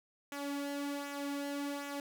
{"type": "tone with flanger", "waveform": "sawtooth", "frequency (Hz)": 284, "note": "C#4", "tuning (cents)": 42, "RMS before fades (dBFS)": -39, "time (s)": [0.32, 2], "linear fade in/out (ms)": 2, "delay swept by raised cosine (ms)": [0.21, 2.71], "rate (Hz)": 1.3, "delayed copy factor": -0.55, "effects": []}